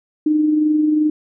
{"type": "tone with amplitude modulation", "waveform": "sine", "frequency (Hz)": 305, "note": "D#4", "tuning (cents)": -34, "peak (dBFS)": -11, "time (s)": [0.26, 1.1], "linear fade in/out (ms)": 5, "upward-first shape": "sine", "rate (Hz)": 22.7, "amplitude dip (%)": 35, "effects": []}